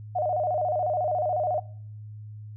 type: tone with vibrato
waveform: sine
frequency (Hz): 668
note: E5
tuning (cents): +23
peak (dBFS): -23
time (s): 0.15-1.6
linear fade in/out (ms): 10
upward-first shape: square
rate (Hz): 14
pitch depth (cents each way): 150
effects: noise-tail reverb RT60 0.6 s tail -21 dB re dry + added 106 Hz sine -38 dBFS peak until 2.56 s